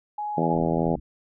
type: tone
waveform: sine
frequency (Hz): 837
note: G#5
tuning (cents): +13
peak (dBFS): -27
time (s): 0.18-0.58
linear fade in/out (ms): 5
type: harmonic tone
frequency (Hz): 82.41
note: E2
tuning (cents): 0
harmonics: 2 / 3 / 4 / 5 / 6 / 7 / 8 / 9 / 10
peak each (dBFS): -26 / -28 / -29 / -30 / -31 / -31 / -32 / -33 / -33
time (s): 0.37-0.96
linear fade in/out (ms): 10
type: low-pass noise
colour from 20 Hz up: pink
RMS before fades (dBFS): -38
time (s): 0.52-1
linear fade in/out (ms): 10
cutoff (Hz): 310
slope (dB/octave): 48
effects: none